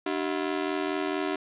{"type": "ring-modulated tone", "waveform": "sawtooth", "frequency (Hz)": 340.3, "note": "F4", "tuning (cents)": -45, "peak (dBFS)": -20, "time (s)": [0.06, 1.36], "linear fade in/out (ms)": 5, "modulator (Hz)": 42.2, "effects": ["resampled to 8000 Hz", "8-bit"]}